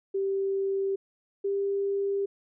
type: tone pair in turn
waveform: sine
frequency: 390.4 / 397.2 Hz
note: G4 / G4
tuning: -7 / +23 cents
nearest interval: unison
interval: 30 cents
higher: second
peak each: -25 dBFS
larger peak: neither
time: 0.14-0.96 / 1.44-2.26 s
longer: neither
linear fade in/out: 10 ms
effects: none